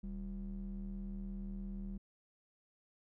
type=ring-modulated tone; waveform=triangle; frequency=78.5 Hz; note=D#2; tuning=16 cents sharp; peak=-35 dBFS; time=0.03-1.98 s; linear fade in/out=10 ms; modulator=117 Hz; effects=none